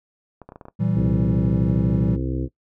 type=clicks; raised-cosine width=1 ms; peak=-25 dBFS; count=7; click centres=0.417 / 0.49 / 0.521 / 0.559 / 0.612 / 0.654 / 0.684 s
type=chord; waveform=triangle; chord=E diminished; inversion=second; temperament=equal with one note detuned; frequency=116.54 / 164.81 / 192.3 Hz; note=Bb2 / E3 / G3; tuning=0 / 0 / -33 cents; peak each=-21 dBFS; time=0.79-2.17 s; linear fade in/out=20 ms
type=harmonic tone; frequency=64.5 Hz; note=C2; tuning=24 cents flat; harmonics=1 / 2 / 4 / 5 / 6 / 7 / 8; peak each=-27 / -27 / -30 / -29 / -36 / -38 / -40 dBFS; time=0.94-2.49 s; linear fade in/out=50 ms
effects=noise-tail reverb RT60 0.1 s tail -18 dB re dry